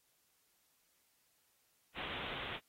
white low-pass noise, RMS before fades -44 dBFS, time 1.94-2.6 s, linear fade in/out 50 ms, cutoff 3600 Hz, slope 96 dB/octave, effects white hiss -75 dBFS RMS until 2.68 s + AAC 48 kbps

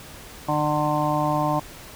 harmonic tone, 150 Hz, D3, 37 cents sharp, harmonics 1 / 2 / 4 / 5 / 6 / 7, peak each -27 / -27 / -27 / -27 / -27 / -27 dBFS, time 0.48-1.6 s, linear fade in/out 10 ms, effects pink hiss -42 dBFS RMS until 1.95 s

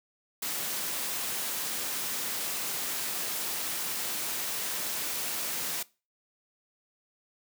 white noise, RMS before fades -33 dBFS, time 0.42-5.83 s, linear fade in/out 5 ms, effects noise-tail reverb RT60 0.3 s tail -21 dB re dry + high-pass 150 Hz 12 dB/octave

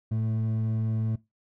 triangle tone pair together, 111.21 / 220 Hz, A2 / A3, +19 / 0 cents, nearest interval octave, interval 1181 cents, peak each -22 / -30 dBFS, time 0.11-1.16 s, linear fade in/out 10 ms, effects noise-tail reverb RT60 0.2 s tail -21 dB re dry + tanh soft clip ceiling -20 dBFS

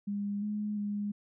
sine tone with pitch steps, 202.9 / 209.5 / 205.5 Hz, G#3 / G#3 / G#3, -40 / +15 / -18 cents, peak -31 dBFS, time 0.07-1.12 s, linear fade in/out 10 ms, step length 350 ms, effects none

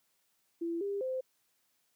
sine tone with pitch steps, 336.5 / 400.6 / 518 Hz, E4 / G4 / C5, +36 / +38 / -17 cents, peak -32 dBFS, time 0.61-1.21 s, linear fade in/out 10 ms, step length 200 ms, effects white hiss -75 dBFS RMS until 1.95 s + high-pass 100 Hz 12 dB/octave

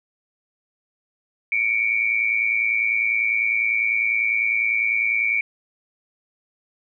sine tone pair together, 2239 / 2349 Hz, C#7 / D7, +17 / 0 cents, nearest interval minor second, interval 83 cents, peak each -21 dBFS, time 1.52-5.41 s, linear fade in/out 2 ms, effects none

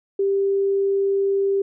sine tone, 394.1 Hz, G4, 9 cents sharp, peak -17 dBFS, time 0.19-1.62 s, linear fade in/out 5 ms, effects none

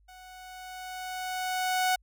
sawtooth tone with level ramp, 740 Hz, F#5, in tune, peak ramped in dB -45 to -19 dBFS, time 0.08-1.96 s, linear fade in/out 10 ms, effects added 50 Hz sine -60 dBFS peak until 2.02 s

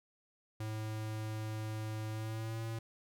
square tone with pitch glide, 108.8 to 113.16 Hz, A2 to A2, -19 to +49 cents, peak -38 dBFS, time 0.6-2.79 s, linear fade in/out 5 ms, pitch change +68 cents, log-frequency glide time 2.11-2.63 s, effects none

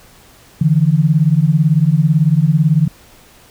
sine beating tone pair, 146.5 / 164.5 Hz, D3 / E3, -4 / -3 cents, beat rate 18 Hz, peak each -12 dBFS, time 0.61-2.88 s, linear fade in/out 5 ms, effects pink hiss -45 dBFS RMS until 3.5 s

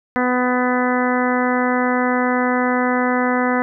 harmonic tone, 249.8 Hz, B3, 20 cents sharp, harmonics 1 / 2 / 3 / 4 / 5 / 6 / 7 / 8, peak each -19 / -22 / -24 / -25 / -26 / -27 / -27 / -28 dBFS, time 0.16-3.62 s, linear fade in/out 0 ms, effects none

